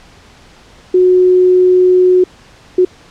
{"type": "tone bursts at uneven times", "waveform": "sine", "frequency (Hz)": 365.6, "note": "F#4", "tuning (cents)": -21, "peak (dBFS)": -5, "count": 2, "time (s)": [[0.94, 2.24], [2.78, 2.85]], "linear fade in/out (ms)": 5, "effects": ["pink hiss -42 dBFS RMS until 3.1 s", "low-pass 6000 Hz 12 dB/octave"]}